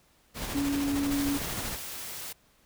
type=noise with tremolo; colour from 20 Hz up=pink; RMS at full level=-34 dBFS; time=0.34-1.78 s; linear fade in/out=50 ms; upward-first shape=square; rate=13 Hz; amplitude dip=30%
type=tone; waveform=sine; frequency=282.2 Hz; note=C#4; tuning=31 cents sharp; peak=-26 dBFS; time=0.54-1.38 s; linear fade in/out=20 ms
type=noise; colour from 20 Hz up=white; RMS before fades=-39 dBFS; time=1.11-2.33 s; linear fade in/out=10 ms
effects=pink hiss -64 dBFS RMS until 2.65 s